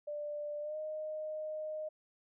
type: tone with pitch glide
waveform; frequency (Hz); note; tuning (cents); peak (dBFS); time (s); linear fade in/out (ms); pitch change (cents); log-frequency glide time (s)
sine; 591 to 617.9; D5 to D#5; +11 to -12; -37; 0.07-1.89; 10; +77; 0.61-0.77
effects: none